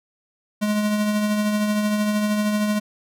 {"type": "tone with tremolo", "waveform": "square", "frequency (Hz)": 210, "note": "G#3", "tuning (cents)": 19, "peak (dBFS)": -18, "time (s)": [0.61, 2.8], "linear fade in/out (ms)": 20, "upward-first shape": "triangle", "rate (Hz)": 13, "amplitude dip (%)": 40, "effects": []}